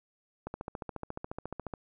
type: click train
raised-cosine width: 1 ms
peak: -23 dBFS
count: 19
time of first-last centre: 0.47-1.738 s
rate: 14.2 Hz
effects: none